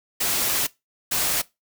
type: noise bursts at uneven times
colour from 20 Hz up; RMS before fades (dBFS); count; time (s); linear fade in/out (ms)
white; -23; 2; 0.2-0.67 / 1.11-1.42; 10
effects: noise-tail reverb RT60 0.2 s tail -20 dB re dry